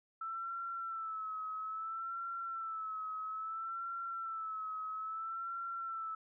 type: tone with vibrato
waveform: sine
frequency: 1321 Hz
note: E6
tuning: 3 cents sharp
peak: -38 dBFS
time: 0.21-6.15 s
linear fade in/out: 5 ms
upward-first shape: sine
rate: 0.6 Hz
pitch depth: 57 cents each way
effects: none